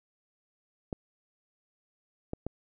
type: clicks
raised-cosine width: 2 ms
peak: -20 dBFS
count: 3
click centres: 0.928 / 2.334 / 2.466 s
effects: none